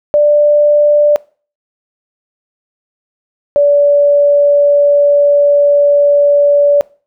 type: tone pair in turn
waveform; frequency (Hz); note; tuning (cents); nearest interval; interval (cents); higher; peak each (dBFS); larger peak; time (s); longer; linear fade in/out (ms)
sine; 590 / 576.2; D5 / D5; +8 / -33; unison; 41; first; -5; neither; 0.14-1.16 / 3.56-6.81; second; 0
effects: noise-tail reverb RT60 0.4 s tail -23 dB re dry